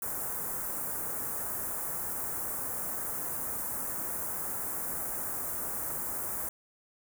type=band-stop noise; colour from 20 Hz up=white; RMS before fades=-35 dBFS; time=0.02-6.49 s; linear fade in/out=2 ms; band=1500 to 8500 Hz; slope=24 dB/octave; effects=none